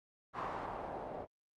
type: noise with low-pass filter sweep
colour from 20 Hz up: white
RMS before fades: -42 dBFS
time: 0.33-1.27 s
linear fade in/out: 50 ms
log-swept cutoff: 1100 to 620 Hz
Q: 2.5
effects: Opus 48 kbps